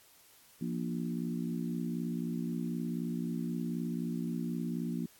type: harmonic tone with a mistuned harmonic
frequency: 58.9 Hz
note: A#1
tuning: 19 cents sharp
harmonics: 3 / 4 / 5 / 6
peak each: -36 / -36 / -41 / -46 dBFS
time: 0.61-5.06 s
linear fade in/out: 5 ms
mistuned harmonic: 3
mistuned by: -50 cents
effects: white hiss -61 dBFS RMS until 5.19 s + AAC 64 kbps